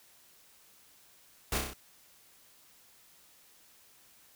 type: noise with echo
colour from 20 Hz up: pink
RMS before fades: -31 dBFS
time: 1.52-1.58 s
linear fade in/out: 2 ms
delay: 31 ms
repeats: 5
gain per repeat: -3 dB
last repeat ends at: 1.735 s
effects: white hiss -61 dBFS RMS until 4.35 s